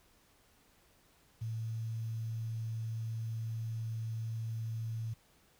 sine tone with quantisation, 112.6 Hz, A2, 40 cents sharp, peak -35 dBFS, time 1.41-5.14 s, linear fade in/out 10 ms, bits 10, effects pink hiss -67 dBFS RMS until 5.59 s

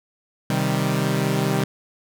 sawtooth chord, C minor, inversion none, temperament equal, 130.81 / 155.56 / 196 Hz, C3 / Eb3 / G3, 0 / 0 / 0 cents, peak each -20 dBFS, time 0.5-1.64 s, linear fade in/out 2 ms, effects none

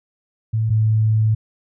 sine tone pair in turn, 110.8 / 109.34 Hz, A2 / A2, +13 / -10 cents, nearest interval unison, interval 23 cents, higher first, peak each -16 / -13 dBFS, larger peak second, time 0.53-0.7 / 0.7-1.35 s, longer second, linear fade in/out 10 ms, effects none

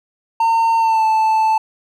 triangle tone with pitch glide, 910 to 879 Hz, A#5 to A5, -42 to -2 cents, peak -10 dBFS, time 0.4-1.58 s, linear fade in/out 5 ms, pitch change -60 cents, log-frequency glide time 0.78-1.05 s, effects none

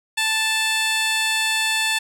15% pulse tone with band-pass filter, 880 Hz, A5, in tune, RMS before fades -21 dBFS, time 0.17-1.99 s, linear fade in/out 10 ms, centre 5100 Hz, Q 0.51, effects none

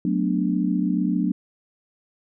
sine chord, B minor seventh, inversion second, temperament equal, 185 / 220 / 246.9 / 293.7 Hz, F#3 / A3 / B3 / D4, 0 / 0 / 0 / 0 cents, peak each -23 / -27 / -26 / -25 dBFS, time 0.05-1.32 s, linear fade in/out 2 ms, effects none

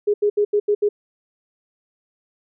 sine tone bursts at uneven times, 413.8 Hz, G#4, 6 cents flat, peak -14 dBFS, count 6, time 0.07-0.14 / 0.22-0.3 / 0.37-0.45 / 0.53-0.6 / 0.68-0.75 / 0.82-0.89 s, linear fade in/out 10 ms, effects none

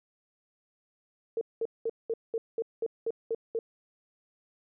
sine tone bursts, 454.2 Hz, A#4, 45 cents flat, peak -27 dBFS, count 10, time 1.37-3.59 s, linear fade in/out 2 ms, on 42 ms, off 200 ms, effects none

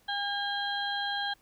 harmonic tone, 808 Hz, G#5, 48 cents flat, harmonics 1 / 2 / 4 / 5, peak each -34 / -34 / -35 / -39 dBFS, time 0.08-1.34 s, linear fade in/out 10 ms, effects pink hiss -65 dBFS RMS until 1.41 s

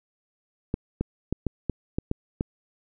clicks, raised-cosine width 3 ms, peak -12 dBFS, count 8, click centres 0.741 / 1.01 / 1.326 / 1.467 / 1.697 / 1.985 / 2.114 / 2.409 s, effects none

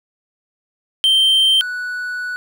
triangle tone pair in turn, 3132 / 1478.1 Hz, G7 / F#6, -2 / -2 cents, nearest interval octave + minor second, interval 1300 cents, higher first, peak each -9 / -20 dBFS, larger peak first, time 1.04-1.61 / 1.61-2.36 s, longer second, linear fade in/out 0 ms, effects none

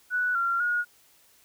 sine tone with pitch steps, 1478 / 1378 / 1442 Hz, F#6 / F6 / F#6, -2 / -24 / -45 cents, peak -23 dBFS, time 0.1-0.85 s, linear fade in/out 50 ms, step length 250 ms, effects white hiss -60 dBFS RMS until 1.44 s

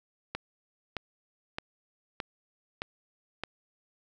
click train, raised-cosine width 0.3 ms, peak -17 dBFS, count 6, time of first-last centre 0.35-3.436 s, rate 1.62 Hz, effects none

